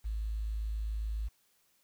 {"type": "tone with quantisation", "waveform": "sine", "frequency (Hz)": 53.7, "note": "A1", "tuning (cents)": -41, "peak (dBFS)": -32, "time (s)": [0.04, 1.29], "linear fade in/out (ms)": 20, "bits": 10, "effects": ["white hiss -71 dBFS RMS until 1.83 s"]}